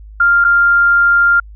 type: tone with dropouts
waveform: sine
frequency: 1396.9 Hz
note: F6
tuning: in tune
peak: -7 dBFS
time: 0.2-1.4 s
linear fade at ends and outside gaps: 5 ms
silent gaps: 0.443-0.447 s
effects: added 52 Hz sine -32 dBFS peak until 1.55 s